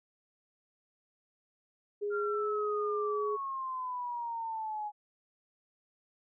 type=tone with pitch glide; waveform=sine; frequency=411.7 to 419.1 Hz; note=G#4 to G#4; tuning=-15 to +16 cents; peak=-31 dBFS; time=2.01-3.37 s; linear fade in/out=20 ms; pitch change=+31 cents; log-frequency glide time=2.19-2.43 s
type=exponential sweep; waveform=sine; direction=down; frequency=1400 to 830.6 Hz; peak=-34 dBFS; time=2.1-4.92 s; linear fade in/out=50 ms
effects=none